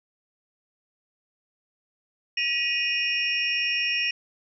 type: tone cluster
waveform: sine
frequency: 1924 / 2489 / 2839 / 5480 Hz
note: B6 / D#7 / F7 / F8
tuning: -46 / 0 / +28 / -34 cents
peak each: -32 / -25 / -29 / -32 dBFS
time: 2.37-4.11 s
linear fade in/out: 5 ms
effects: none